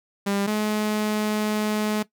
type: tone pair in turn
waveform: sawtooth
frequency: 199.9 / 212.6 Hz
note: G3 / G#3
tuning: +34 / +41 cents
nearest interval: minor second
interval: 107 cents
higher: second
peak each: -18 dBFS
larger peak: neither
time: 0.26-0.47 / 0.47-2.03 s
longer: second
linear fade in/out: 10 ms
effects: noise-tail reverb RT60 0.1 s tail -17 dB re dry